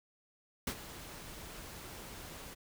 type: noise with ADSR envelope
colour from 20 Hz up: pink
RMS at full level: -34 dBFS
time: 0.67-2.55 s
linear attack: 4 ms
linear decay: 65 ms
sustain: -14 dB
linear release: 22 ms
effects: none